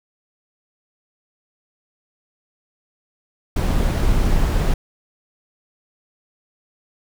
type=noise; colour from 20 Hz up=brown; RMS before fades=-17 dBFS; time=3.56-4.74 s; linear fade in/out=5 ms; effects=none